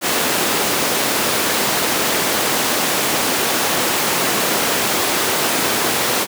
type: high-pass noise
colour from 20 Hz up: pink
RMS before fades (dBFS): -18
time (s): 0.01-6.27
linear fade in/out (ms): 50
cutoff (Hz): 270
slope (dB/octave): 12
effects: none